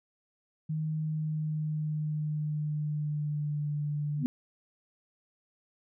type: tone with pitch glide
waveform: sine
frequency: 155.9 to 147.66 Hz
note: D#3 to D3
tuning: +4 to +10 cents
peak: -29 dBFS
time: 0.69-4.24 s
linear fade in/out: 10 ms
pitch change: -94 cents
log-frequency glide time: 0.93-3.71 s
type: tone with exponential growth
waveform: sine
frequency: 246.9 Hz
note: B3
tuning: in tune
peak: -21 dBFS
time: 4.16-4.26 s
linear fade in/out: 0 ms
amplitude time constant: 21 ms
effects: none